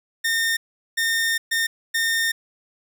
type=tone bursts at uneven times; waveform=sawtooth; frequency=1824 Hz; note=A#6; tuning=38 cents flat; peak=-16 dBFS; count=4; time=0.24-0.57 / 0.97-1.38 / 1.51-1.67 / 1.94-2.32 s; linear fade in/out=10 ms; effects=none